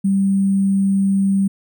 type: tone with sample-and-hold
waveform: sine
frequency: 195.2 Hz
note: G3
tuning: 7 cents flat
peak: -13 dBFS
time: 0.04-1.48 s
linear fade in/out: 10 ms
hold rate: 8820 Hz
effects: none